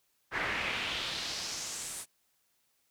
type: noise with band-pass filter sweep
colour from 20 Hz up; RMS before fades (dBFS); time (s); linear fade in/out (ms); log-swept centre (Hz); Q
brown; -36; 0.31-2.06; 50; 1700 to 9900; 2.3
effects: white hiss -74 dBFS RMS until 2.9 s